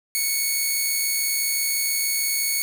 5% pulse tone, 2217 Hz, C#7, in tune, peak -11 dBFS, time 0.15-2.62 s, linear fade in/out 0 ms, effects 7-bit

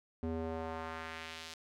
square tone with band-pass filter sweep, 81.1 Hz, E2, 28 cents flat, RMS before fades -41 dBFS, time 0.23-1.54 s, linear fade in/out 0 ms, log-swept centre 290 to 4700 Hz, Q 1.1, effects none

